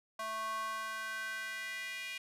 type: tone with high-pass filter sweep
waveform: square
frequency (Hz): 220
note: A3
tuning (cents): 0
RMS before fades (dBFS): -40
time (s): 0.19-2.18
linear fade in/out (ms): 5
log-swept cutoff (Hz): 910 to 2400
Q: 4
effects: resampled to 32000 Hz